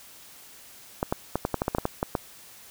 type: clicks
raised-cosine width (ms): 1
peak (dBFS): -10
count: 12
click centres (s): 1.029 / 1.125 / 1.356 / 1.451 / 1.543 / 1.619 / 1.681 / 1.749 / 1.784 / 1.854 / 2.029 / 2.152
effects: white hiss -49 dBFS RMS until 2.7 s